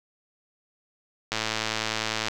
click train, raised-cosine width 0.2 ms, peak -9 dBFS, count 107, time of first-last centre 1.32-2.284 s, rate 110 Hz, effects none

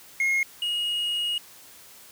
triangle tone pair in turn, 2152 / 2878 Hz, C7 / F#7, +48 / -49 cents, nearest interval perfect fourth, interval 503 cents, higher second, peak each -19 / -23 dBFS, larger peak first, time 0.2-0.43 / 0.62-1.38 s, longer second, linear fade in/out 2 ms, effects white hiss -49 dBFS RMS until 2.11 s + high-pass 60 Hz 12 dB/octave

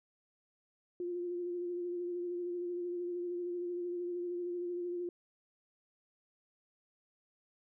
sine tone with vibrato, 351.8 Hz, F4, 13 cents sharp, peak -35 dBFS, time 1-5.09 s, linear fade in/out 2 ms, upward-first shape sine, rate 13 Hz, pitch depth 25 cents each way, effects none

